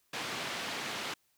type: band-pass noise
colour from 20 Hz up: white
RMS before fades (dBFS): -38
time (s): 0.13-1.14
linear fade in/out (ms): 5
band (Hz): 140 to 3400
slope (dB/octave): 12
effects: white hiss -73 dBFS RMS until 1.37 s